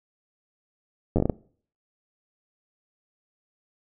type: slowing click train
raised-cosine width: 2 ms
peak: -9 dBFS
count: 7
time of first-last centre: 1.16-1.297 s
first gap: 10 ms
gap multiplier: 1.33
effects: noise-tail reverb RT60 0.5 s tail -22 dB re dry